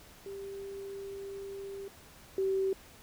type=tone pair in turn; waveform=sine; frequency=394.1 / 384.9 Hz; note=G4 / G4; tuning=+9 / -32 cents; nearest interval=unison; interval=41 cents; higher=first; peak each=-39 / -27 dBFS; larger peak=second; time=0.26-1.88 / 2.38-2.73 s; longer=first; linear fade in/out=2 ms; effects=pink hiss -55 dBFS RMS until 3.02 s